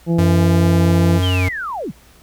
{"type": "harmonic tone", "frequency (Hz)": 168.2, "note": "E3", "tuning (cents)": 35, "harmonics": [1, 2, 3, 4, 5], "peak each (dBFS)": [-14, -20, -25, -33, -34], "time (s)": [0.06, 1.21], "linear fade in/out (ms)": 50}
{"type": "tone with pitch glide", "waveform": "square", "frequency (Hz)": [92.5, 91.81], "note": ["F#2", "F#2"], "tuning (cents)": [0, -13], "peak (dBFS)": -15, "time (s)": [0.18, 1.49], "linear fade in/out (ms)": 10, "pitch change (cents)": -13, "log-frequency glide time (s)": [0.59, 0.89]}
{"type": "linear sweep", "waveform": "sine", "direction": "down", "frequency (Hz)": [3299, 95.3], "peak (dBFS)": -22, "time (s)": [1.22, 1.92], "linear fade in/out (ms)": 20}
{"effects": ["added 60 Hz sine -49 dBFS peak until 2.22 s", "pink hiss -49 dBFS RMS until 2.22 s"]}